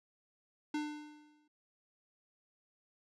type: tone with exponential decay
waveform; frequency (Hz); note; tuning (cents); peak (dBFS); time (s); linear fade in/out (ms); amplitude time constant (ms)
square; 299.8; D4; +36; -33; 0.74-1.48; 5; 160
effects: low-pass 6000 Hz 12 dB/octave